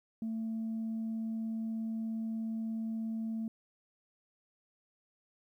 sine tone, 223.6 Hz, A3, 28 cents sharp, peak -32 dBFS, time 0.22-3.48 s, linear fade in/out 2 ms, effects tanh soft clip ceiling -31 dBFS + 12-bit

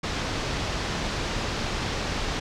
pink low-pass noise, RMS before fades -29 dBFS, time 0.03-2.4 s, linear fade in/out 10 ms, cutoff 6000 Hz, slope 24 dB/octave, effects none

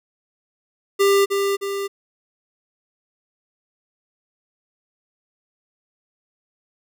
square tone with echo, 397.2 Hz, G4, 23 cents sharp, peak -14 dBFS, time 0.99-1.26 s, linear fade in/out 20 ms, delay 310 ms, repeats 2, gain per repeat -5 dB, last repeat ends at 1.88 s, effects none

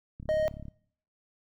click train, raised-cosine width 5 ms, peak -30 dBFS, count 18, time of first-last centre 0.2-0.683 s, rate 35.2 Hz
triangle tone, 622.3 Hz, D#5, in tune, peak -22 dBFS, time 0.29-0.48 s, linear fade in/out 0 ms
effects noise-tail reverb RT60 0.6 s tail -21 dB re dry

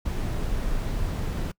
brown noise, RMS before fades -27 dBFS, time 0.05-1.52 s, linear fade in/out 10 ms, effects noise-tail reverb RT60 0.1 s tail -24 dB re dry

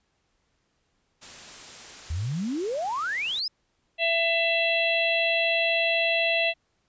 white noise, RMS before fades -43 dBFS, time 1.21-3.41 s, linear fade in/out 20 ms
sine exponential sweep, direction up, 73.42 to 5274 Hz, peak -26 dBFS, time 2.1-3.48 s, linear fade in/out 5 ms
harmonic tone, 668 Hz, E5, 23 cents sharp, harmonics 1 / 3 / 4 / 5 / 6, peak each -26 / -31 / -24 / -31 / -35 dBFS, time 3.98-6.54 s, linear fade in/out 50 ms
effects pink hiss -72 dBFS RMS until 6.88 s + resampled to 16000 Hz

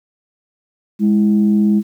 sine tone pair together, 207.7 / 329.7 Hz, G#3 / E4, 0 / 0 cents, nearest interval minor sixth, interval 800 cents, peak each -10 / -19 dBFS, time 0.99-1.83 s, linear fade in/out 50 ms, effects tanh soft clip ceiling -3 dBFS + 8-bit

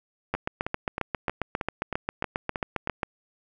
two click trains, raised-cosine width 0.5 ms, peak -11 / -14 dBFS, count 21 / 9, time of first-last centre 0.34-3.032 / 0.35-2.874 s, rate 7.43 / 3.17 Hz, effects none

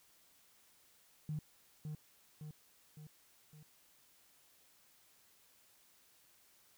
triangle tone with echo, 152.4 Hz, D#3, 36 cents flat, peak -33 dBFS, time 1.29-1.39 s, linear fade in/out 2 ms, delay 560 ms, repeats 4, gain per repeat -5 dB, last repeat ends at 3.63 s, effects tanh soft clip ceiling -35 dBFS + white hiss -68 dBFS RMS until 6.77 s

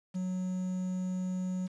triangle tone with quantisation, 184.2 Hz, F#3, 7 cents flat, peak -29 dBFS, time 0.14-1.68 s, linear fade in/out 20 ms, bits 9, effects resampled to 22050 Hz

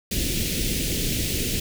pink band-stop noise, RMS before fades -25 dBFS, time 0.11-1.6 s, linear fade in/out 5 ms, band 430 to 2400 Hz, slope 24 dB/octave, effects none

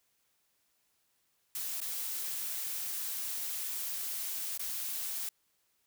blue noise with dropouts, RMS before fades -37 dBFS, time 1.55-5.29 s, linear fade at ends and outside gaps 2 ms, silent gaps 1.804-1.815 / 4.576-4.594 s, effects white hiss -75 dBFS RMS until 5.86 s

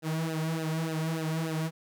sawtooth tone with flanger, 160.2 Hz, E3, 49 cents flat, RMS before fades -31 dBFS, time 0.02-1.71 s, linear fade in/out 50 ms, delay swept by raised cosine 0.88 to 3.98 ms, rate 3.4 Hz, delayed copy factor -0.9, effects none

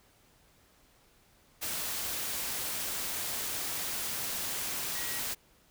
sine tone in noise, 1910 Hz, A#6, 42 cents sharp, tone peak -43 dBFS, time 4.94-5.2 s, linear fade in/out 20 ms, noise white, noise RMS -35 dBFS, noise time 1.61-5.35 s, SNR -11 dB, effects pink hiss -64 dBFS RMS until 5.7 s

